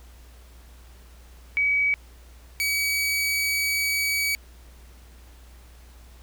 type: tone pair in turn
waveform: sine / sawtooth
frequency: 2273 / 2273 Hz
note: C#7 / C#7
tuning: +43 / +43 cents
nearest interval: unison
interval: 0 cents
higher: neither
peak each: -19 dBFS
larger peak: neither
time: 1.57-1.94 / 2.6-4.35 s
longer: second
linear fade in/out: 0 ms
effects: added 60 Hz sine -46 dBFS peak until 6.22 s + pink hiss -55 dBFS RMS until 6.22 s